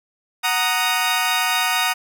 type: chord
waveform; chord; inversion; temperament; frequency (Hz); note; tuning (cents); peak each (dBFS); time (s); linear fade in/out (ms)
15% pulse; D# minor; first; equal; 740 / 932.3 / 1244.5; F#5 / A#5 / D#6; 0 / 0 / 0; -16; 0.43-1.94; 20
effects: none